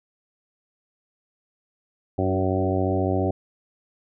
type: harmonic tone with a mistuned harmonic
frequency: 94.4 Hz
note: F#2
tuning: 35 cents sharp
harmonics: 1 / 2 / 3 / 4 / 5 / 6 / 7 / 8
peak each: -25 / -30 / -27 / -27 / -33 / -30 / -31 / -31 dBFS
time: 2.18-3.31 s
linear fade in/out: 5 ms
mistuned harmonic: 4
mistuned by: -15 cents
effects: none